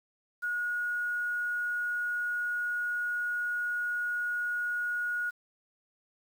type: tone with quantisation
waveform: sine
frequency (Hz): 1448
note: F#6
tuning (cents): -38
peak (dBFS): -29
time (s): 0.42-5.31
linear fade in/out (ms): 20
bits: 9
effects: none

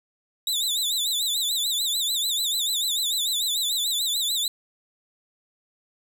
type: tone with vibrato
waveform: sawtooth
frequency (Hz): 3729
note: A#7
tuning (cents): 0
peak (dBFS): -20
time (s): 0.47-4.48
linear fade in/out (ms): 2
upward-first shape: sine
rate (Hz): 6.8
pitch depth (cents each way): 140
effects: none

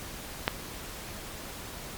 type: click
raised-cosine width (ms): 0.3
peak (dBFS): -7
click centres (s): 0.479
effects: pink hiss -41 dBFS RMS until 1.97 s + MP3 96 kbps

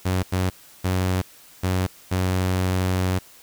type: tone bursts at uneven times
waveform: sawtooth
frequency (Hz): 92.5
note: F#2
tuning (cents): 0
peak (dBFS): -16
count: 5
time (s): 0.05-0.23 / 0.32-0.5 / 0.84-1.22 / 1.63-1.87 / 2.11-3.19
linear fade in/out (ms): 10
effects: white hiss -49 dBFS RMS until 3.42 s

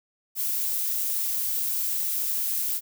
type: noise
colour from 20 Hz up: violet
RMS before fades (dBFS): -27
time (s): 0.35-2.81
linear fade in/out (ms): 50
effects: none

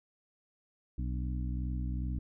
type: harmonic tone with a mistuned harmonic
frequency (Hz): 62.5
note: B1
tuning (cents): +21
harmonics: 1 / 2 / 3 / 4 / 5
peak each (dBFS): -33 / -39 / -43 / -45 / -47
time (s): 0.98-2.19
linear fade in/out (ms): 5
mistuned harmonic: 5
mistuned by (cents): -77
effects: none

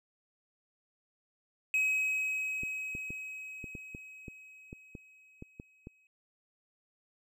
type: tone with exponential decay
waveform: triangle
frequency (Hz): 2545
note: D#7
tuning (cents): +39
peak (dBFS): -24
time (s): 1.74-6.07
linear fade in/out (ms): 1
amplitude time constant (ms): 940
type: clicks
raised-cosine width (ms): 3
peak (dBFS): -30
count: 12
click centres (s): 2.634 / 2.951 / 3.105 / 3.642 / 3.752 / 3.949 / 4.282 / 4.729 / 4.952 / 5.424 / 5.599 / 5.871
effects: none

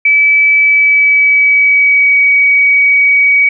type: tone with pitch glide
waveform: sine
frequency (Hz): 2300 to 2263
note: D7 to C#7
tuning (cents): -37 to +35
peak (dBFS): -5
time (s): 0.05-3.49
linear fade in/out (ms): 5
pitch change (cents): -28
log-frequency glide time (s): 0.58-2.19
effects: none

